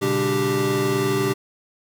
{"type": "tone cluster", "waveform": "square", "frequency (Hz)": [120.8, 140.8, 200.9, 294.8, 390.8], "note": ["B2", "C#3", "G3", "D4", "G4"], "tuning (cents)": [-38, 27, 43, 7, -5], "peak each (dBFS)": [-29, -29, -31, -28, -22], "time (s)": [0.01, 1.34], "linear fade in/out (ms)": 20, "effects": []}